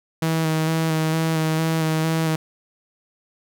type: tone with vibrato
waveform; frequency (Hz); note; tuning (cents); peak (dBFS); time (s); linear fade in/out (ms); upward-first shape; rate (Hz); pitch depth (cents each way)
sawtooth; 160; D#3; +49; -15; 0.22-2.36; 5; square; 2.2; 18
effects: none